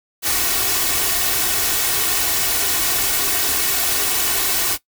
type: noise with comb filter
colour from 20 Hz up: white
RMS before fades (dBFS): -19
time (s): 0.22-4.78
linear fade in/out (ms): 50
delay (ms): 2.7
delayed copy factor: +0.65
effects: noise-tail reverb RT60 0.1 s tail -18 dB re dry